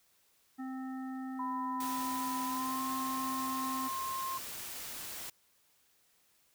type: harmonic tone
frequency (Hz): 261.6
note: C4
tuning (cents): 0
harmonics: 1 / 3 / 5 / 7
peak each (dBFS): -38 / -48 / -52 / -55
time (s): 0.58-3.89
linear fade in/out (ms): 20
type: tone with pitch glide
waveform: sine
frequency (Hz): 1000 to 1059.5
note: B5 to C6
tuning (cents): +21 to +21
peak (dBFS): -35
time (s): 1.39-4.38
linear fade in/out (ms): 5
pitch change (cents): +100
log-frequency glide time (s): 2.45-2.8
type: noise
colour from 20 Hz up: white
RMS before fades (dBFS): -43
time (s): 1.8-5.3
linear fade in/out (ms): 5
effects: white hiss -70 dBFS RMS until 6.54 s